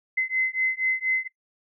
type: beating tone pair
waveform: sine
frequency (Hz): 2049 / 2053.2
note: C7 / C7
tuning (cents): -37 / -33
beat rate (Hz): 4.2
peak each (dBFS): -25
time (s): 0.17-1.28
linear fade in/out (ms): 10
effects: noise-tail reverb RT60 0.1 s tail -21 dB re dry